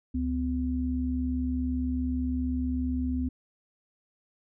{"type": "tone pair together", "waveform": "sine", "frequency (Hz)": [71.14, 253.7], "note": ["C#2", "B3"], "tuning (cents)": [45, 47], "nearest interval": "octave + minor seventh", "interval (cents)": 2202, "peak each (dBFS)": [-30, -28], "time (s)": [0.14, 3.29], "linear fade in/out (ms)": 10, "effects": []}